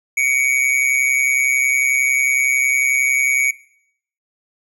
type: tone with amplitude modulation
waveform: square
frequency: 2254 Hz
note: C#7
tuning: 28 cents sharp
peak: -12 dBFS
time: 0.17-3.51 s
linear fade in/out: 5 ms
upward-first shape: sine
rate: 131 Hz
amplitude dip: 75%
effects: noise-tail reverb RT60 0.7 s tail -21 dB re dry + low-pass 12000 Hz 12 dB/octave